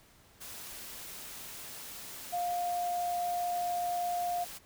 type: tone in noise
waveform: sine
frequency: 705 Hz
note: F5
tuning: 16 cents sharp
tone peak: -30 dBFS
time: 2.32-4.45 s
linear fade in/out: 20 ms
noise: white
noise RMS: -45 dBFS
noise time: 0.4-4.59 s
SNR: +12 dB
effects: pink hiss -61 dBFS RMS until 4.65 s